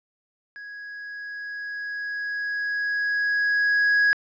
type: tone with level ramp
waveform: triangle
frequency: 1661.2 Hz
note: G#6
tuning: in tune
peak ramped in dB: -35 to -14 dBFS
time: 0.56-4.13 s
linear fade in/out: 0 ms
effects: resampled to 16000 Hz